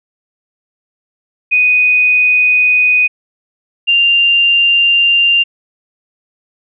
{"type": "tone pair in turn", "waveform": "sine", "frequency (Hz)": [2489, 2788], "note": ["D#7", "F7"], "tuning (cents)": [0, -4], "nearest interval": "major second", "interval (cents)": 196, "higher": "second", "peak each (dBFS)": -7, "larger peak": "neither", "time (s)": [[1.51, 3.08], [3.87, 5.44]], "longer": "neither", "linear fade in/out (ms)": 20, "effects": []}